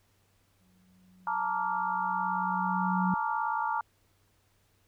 sine tone with exponential growth, 184.2 Hz, F#3, 7 cents flat, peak -25 dBFS, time 0.61-3.14 s, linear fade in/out 2 ms, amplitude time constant 550 ms
sine chord, Bb major seventh, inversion third, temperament just, 874.1 / 932.3 / 1165.4 / 1398.5 Hz, A5 / Bb5 / D6 / F6, -12 / 0 / -14 / +2 cents, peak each -32 / -32 / -35 / -36 dBFS, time 1.27-3.81 s, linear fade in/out 2 ms
effects added 97 Hz sine -70 dBFS peak until 4.87 s + pink hiss -70 dBFS RMS until 4.87 s

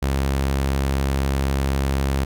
sawtooth tone, 68 Hz, C#2, 33 cents flat, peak -15 dBFS, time 0.02-2.25 s, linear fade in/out 10 ms, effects none

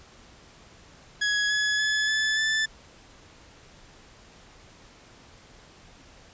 sawtooth tone with pitch steps, 1673 / 1693.4 / 1714.1 / 1735 / 1756.2 Hz, G#6 / G#6 / A6 / A6 / A6, +12 / +33 / -46 / -25 / -4 cents, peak -19 dBFS, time 1.21-2.66 s, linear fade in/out 10 ms, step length 290 ms, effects pink hiss -52 dBFS RMS until 6.33 s + resampled to 16000 Hz

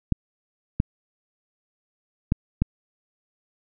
clicks, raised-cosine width 5 ms, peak -7 dBFS, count 4, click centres 0.123 / 0.801 / 2.321 / 2.62 s, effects none

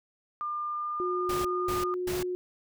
sine tone with pitch glide, 1200 to 1217.5 Hz, D6 to D#6, +37 to -38 cents, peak -30 dBFS, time 0.41-1.94 s, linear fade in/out 0 ms, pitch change +25 cents, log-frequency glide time 0.69-1.48 s
sine tone, 361.8 Hz, F#4, 39 cents flat, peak -29 dBFS, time 1-2.35 s, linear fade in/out 0 ms
pink noise bursts, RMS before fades -36 dBFS, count 3, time 1.29-2.23 s, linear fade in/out 5 ms, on 160 ms, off 230 ms
effects none

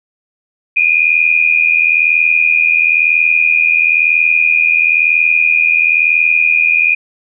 sine tone pair together, 2407 / 2488 Hz, D7 / D#7, +42 / -1 cents, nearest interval minor second, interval 57 cents, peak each -11 dBFS, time 0.76-6.95 s, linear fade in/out 10 ms, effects none

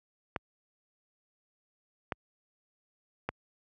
clicks, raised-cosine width 0.5 ms, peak -16 dBFS, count 3, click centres 0.362 / 2.122 / 3.29 s, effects high-pass 60 Hz 12 dB/octave

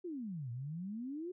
sine exponential two-way sweep, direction down then up, 374.7 to 115 to 374.7 Hz, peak -39 dBFS, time 0.04-1.32 s, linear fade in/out 10 ms, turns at 0.51 s, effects none

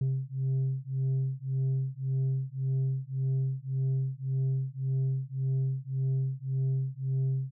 sine beating tone pair, 132.1 / 133.9 Hz, C3 / C3, +17 / +40 cents, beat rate 1.8 Hz, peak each -28 dBFS, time 0.01-7.51 s, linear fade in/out 5 ms, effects tanh soft clip ceiling -24 dBFS

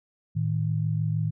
sine tone pair together, 110 / 156.41 Hz, A2 / D#3, 0 / +9 cents, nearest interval tritone, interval 609 cents, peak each -26 dBFS, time 0.35-1.31 s, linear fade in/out 20 ms, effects none

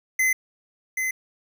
square tone with echo, 2045 Hz, C7, 40 cents flat, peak -19 dBFS, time 0.19-0.33 s, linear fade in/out 5 ms, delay 780 ms, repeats 1, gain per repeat -5 dB, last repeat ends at 1.11 s, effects none

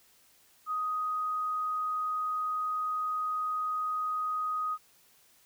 sine tone, 1250 Hz, D#6, 8 cents sharp, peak -29 dBFS, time 0.66-4.78 s, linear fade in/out 50 ms, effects white hiss -63 dBFS RMS until 5.45 s

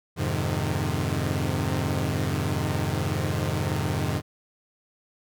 sawtooth chord, F minor seventh, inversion none, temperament equal with one note detuned, 87.31 / 103.83 / 130.81 / 152.45 Hz, F2 / Ab2 / C3 / Eb3, 0 / 0 / 0 / -35 cents, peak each -26 dBFS, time 0.16-4.22 s, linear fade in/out 50 ms, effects none

